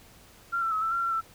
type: tone with pitch steps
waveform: sine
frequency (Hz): 1381 / 1338 / 1282 / 1327 / 1373 / 1361 / 1332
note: F6 / E6 / E6 / E6 / F6 / F6 / E6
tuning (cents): -20 / +25 / -49 / +11 / -30 / -45 / +18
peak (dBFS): -25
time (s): 0.52-1.213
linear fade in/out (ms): 20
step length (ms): 99
effects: pink hiss -54 dBFS RMS until 1.34 s